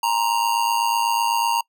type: tone with amplitude modulation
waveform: square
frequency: 932.3 Hz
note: A#5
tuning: in tune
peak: -16 dBFS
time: 0.03-1.61 s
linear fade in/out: 5 ms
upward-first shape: sine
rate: 108 Hz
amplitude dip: 65%
effects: noise-tail reverb RT60 0.1 s tail -25 dB re dry